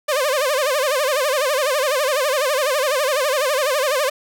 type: tone with vibrato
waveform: sawtooth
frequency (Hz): 558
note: C#5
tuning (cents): +11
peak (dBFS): -13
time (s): 0.08-4.1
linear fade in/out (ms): 10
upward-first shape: sine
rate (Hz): 12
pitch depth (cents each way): 170
effects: none